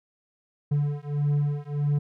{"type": "beating tone pair", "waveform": "triangle", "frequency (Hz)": [144.7, 146.3], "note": ["D3", "D3"], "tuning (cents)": [-25, -6], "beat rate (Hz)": 1.6, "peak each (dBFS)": -24, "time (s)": [0.71, 1.99], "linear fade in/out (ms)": 10, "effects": []}